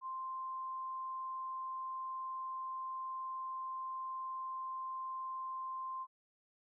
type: tone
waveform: sine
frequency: 1046.5 Hz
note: C6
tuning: in tune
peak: -39 dBFS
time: 0.01-6.07 s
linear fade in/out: 50 ms
effects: none

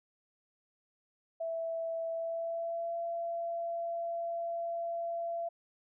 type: tone with pitch glide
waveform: sine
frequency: 659.3 to 677.8 Hz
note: E5 to E5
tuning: 0 to +48 cents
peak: -33 dBFS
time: 1.4-5.49 s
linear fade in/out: 10 ms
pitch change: +48 cents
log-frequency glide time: 2.11-2.97 s
effects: none

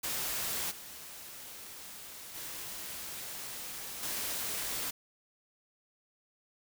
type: noise with level steps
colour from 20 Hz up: white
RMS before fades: -35 / -47 / -42 / -36 dBFS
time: 0.03-4.91 s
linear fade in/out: 10 ms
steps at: 0.7 / 2.34 / 4.02 s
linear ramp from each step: 20 ms
effects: none

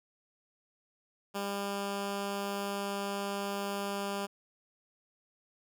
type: tone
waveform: 10% pulse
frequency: 199.9 Hz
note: G3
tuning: 34 cents sharp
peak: -25 dBFS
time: 1.34-4.27 s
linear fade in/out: 20 ms
effects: none

